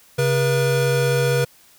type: tone pair together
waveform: square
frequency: 135.6 / 482.3 Hz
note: C#3 / B4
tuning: -38 / -41 cents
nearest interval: octave + minor seventh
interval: 2197 cents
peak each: -20 dBFS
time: 0.18-1.45 s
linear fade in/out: 10 ms
effects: white hiss -52 dBFS RMS until 1.78 s